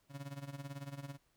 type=tone with tremolo; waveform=35% pulse; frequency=140 Hz; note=C#3; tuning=18 cents sharp; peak=-39 dBFS; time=0.09-1.18 s; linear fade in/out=50 ms; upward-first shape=sine; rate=18 Hz; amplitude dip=80%; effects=pink hiss -75 dBFS RMS until 1.36 s